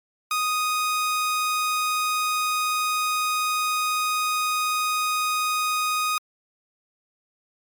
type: tone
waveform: sawtooth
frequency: 1244.5 Hz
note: D#6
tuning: in tune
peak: -18 dBFS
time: 0.31-6.18 s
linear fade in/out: 2 ms
effects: MP3 96 kbps